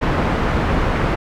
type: low-pass noise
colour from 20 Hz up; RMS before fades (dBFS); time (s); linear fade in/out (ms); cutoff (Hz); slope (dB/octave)
pink; -18; 0.01-1.16; 20; 1700; 12
effects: none